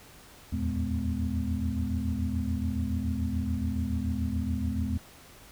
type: tone cluster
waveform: sine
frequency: 79.7 / 86.7 / 114.8 / 210 / 252.8 Hz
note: D#2 / F2 / A#2 / G#3 / B3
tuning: +42 / -12 / -26 / +19 / +41 cents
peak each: -31 / -35 / -37 / -33 / -34 dBFS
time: 0.52-4.98 s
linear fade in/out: 10 ms
effects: pink hiss -52 dBFS RMS until 5.51 s